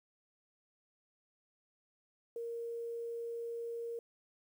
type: tone with quantisation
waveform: sine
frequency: 466.2 Hz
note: A#4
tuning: in tune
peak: -38 dBFS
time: 2.36-3.99 s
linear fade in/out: 2 ms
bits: 11
effects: none